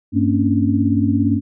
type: tone cluster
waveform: sine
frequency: 98.8 / 227.5 / 270.9 / 288.3 Hz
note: G2 / A#3 / C#4 / D4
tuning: +14 / -42 / -40 / -32 cents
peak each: -19 dBFS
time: 0.12-1.41 s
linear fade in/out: 50 ms
effects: none